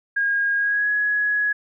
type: tone with pitch glide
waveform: sine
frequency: 1629 to 1677.7 Hz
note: G#6 to G#6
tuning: -34 to +17 cents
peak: -18 dBFS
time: 0.16-1.53 s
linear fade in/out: 10 ms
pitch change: +51 cents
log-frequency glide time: 0.56-0.9 s
effects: none